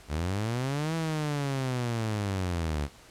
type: linear two-way sweep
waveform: sawtooth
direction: up then down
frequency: 69.5 to 164.81 to 69.5 Hz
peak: -24 dBFS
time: 0.08-2.89 s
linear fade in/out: 50 ms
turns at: 0.95 s
effects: pink hiss -53 dBFS RMS until 3.1 s + low-pass 10000 Hz 12 dB/octave